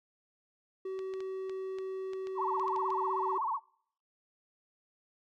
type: tone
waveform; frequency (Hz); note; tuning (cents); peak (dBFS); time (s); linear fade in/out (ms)
triangle; 380; F#4; +46; -33; 0.85-3.38; 5
type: clicks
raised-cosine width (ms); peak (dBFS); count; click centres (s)
0.2; -32; 11; 0.991 / 1.138 / 1.205 / 1.496 / 1.786 / 2.134 / 2.271 / 2.597 / 2.681 / 2.762 / 2.904
type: tone with vibrato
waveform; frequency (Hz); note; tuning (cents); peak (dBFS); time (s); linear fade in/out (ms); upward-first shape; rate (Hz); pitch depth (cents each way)
sine; 994; B5; +11; -30; 2.35-3.6; 50; sine; 16; 230
effects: noise-tail reverb RT60 0.6 s tail -23 dB re dry